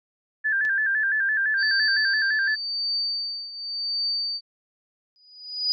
sine tone with vibrato, 1661.2 Hz, G#6, in tune, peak -20 dBFS, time 0.44-2.56 s, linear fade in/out 20 ms, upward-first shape square, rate 5.9 Hz, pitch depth 76 cents each way
clicks, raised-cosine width 0.2 ms, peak -23 / -33 dBFS, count 2, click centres 0.651 / 0.658 s
sine tone with tremolo, 4600 Hz, D8, 37 cents flat, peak -22 dBFS, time 1.57-4.41 s, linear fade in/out 50 ms, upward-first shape triangle, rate 0.9 Hz, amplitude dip 80%
sine tone with exponential growth, 4938 Hz, D#8, 14 cents flat, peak -18 dBFS, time 5.16-5.72 s, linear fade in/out 0 ms, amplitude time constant 120 ms
effects none

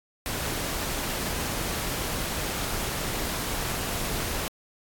pink noise, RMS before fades -30 dBFS, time 0.26-4.48 s, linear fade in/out 0 ms, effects AAC 64 kbps

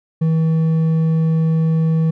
triangle tone with hard clipping, 161 Hz, E3, 41 cents flat, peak -14 dBFS, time 0.21-2.11 s, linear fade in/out 10 ms, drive 7 dB, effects none

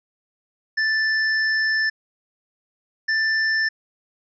square tone pair in turn, 1760 / 1770.1 Hz, A6 / A6, 0 / +10 cents, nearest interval unison, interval 10 cents, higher second, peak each -19 dBFS, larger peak neither, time 0.77-1.9 / 3.08-3.69 s, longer first, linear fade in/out 10 ms, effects resampled to 16000 Hz

